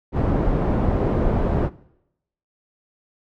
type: low-pass noise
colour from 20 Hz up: pink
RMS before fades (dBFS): -20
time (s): 0.12-1.7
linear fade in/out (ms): 50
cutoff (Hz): 660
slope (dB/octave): 12
effects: noise-tail reverb RT60 0.8 s tail -20 dB re dry